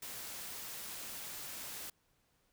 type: noise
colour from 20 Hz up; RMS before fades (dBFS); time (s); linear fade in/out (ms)
white; -45; 0.02-1.9; 5
effects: pink hiss -75 dBFS RMS until 2.52 s